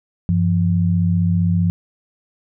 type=tone pair together; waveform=sine; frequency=96.2 / 171.51 Hz; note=G2 / F3; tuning=-32 / -31 cents; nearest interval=minor seventh; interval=1001 cents; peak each=-17 / -16 dBFS; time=0.29-1.7 s; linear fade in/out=0 ms; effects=none